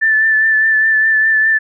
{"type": "tone with vibrato", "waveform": "sine", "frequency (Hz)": 1760, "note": "A6", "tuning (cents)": 0, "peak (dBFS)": -9, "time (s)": [0.01, 1.59], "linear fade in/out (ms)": 20, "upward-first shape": "triangle", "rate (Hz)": 4.9, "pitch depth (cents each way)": 27, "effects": []}